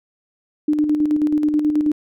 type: tone with tremolo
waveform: sine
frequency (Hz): 300.6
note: D4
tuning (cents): +40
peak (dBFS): -13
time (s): 0.68-1.92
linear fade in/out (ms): 5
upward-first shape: square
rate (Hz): 9.3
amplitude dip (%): 45
effects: none